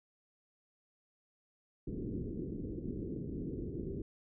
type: low-pass noise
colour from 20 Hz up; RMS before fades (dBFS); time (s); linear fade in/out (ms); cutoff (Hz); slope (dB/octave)
white; -40; 1.87-4.02; 5; 400; 48
effects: none